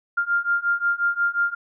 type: beating tone pair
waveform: sine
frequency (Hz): 1396.9 / 1402.5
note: F6 / F6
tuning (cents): 0 / +7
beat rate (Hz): 5.6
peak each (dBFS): -23 / -22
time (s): 0.17-1.55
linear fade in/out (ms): 10
effects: none